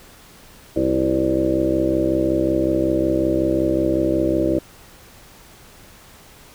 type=harmonic tone with a mistuned harmonic; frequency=65.41 Hz; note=C2; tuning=in tune; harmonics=1 / 2 / 3 / 4 / 5 / 6 / 7 / 8 / 9; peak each=-30 / -30 / -31 / -28 / -19 / -26 / -31 / -25 / -24 dBFS; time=0.76-4.59 s; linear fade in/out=5 ms; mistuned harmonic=6; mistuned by=-52 cents; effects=pink hiss -46 dBFS RMS until 6.54 s